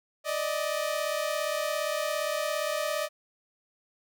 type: tone pair together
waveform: sawtooth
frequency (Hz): 589.6 / 627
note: D5 / D#5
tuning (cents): +7 / +13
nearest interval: minor second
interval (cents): 106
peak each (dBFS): -27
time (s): 0.24-3.09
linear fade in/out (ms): 50
effects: none